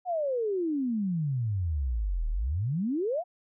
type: exponential two-way sweep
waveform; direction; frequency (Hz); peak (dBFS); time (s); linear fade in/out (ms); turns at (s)
sine; down then up; 749 to 36.71 to 749; -26; 0.05-3.24; 50; 2.29
effects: none